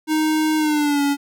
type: tone with pitch glide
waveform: square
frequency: 311.1 to 283.6 Hz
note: D#4 to C#4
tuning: 0 to +40 cents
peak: -17 dBFS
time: 0.07-1.17 s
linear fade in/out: 50 ms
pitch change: -160 cents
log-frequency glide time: 0.57-1.02 s
effects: none